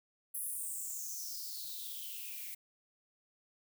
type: noise with high-pass filter sweep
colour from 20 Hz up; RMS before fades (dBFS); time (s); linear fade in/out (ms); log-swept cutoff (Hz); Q
violet; -42; 0.34-2.55; 10; 11000 to 2100; 7
effects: none